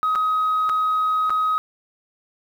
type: tone with dropouts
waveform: sine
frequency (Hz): 1263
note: D#6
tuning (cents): +26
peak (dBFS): -16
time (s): 0.03-1.58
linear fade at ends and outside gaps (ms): 0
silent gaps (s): 0.152-0.157 / 0.692-0.696 / 1.296-1.304
effects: tanh soft clip ceiling -15 dBFS + 8-bit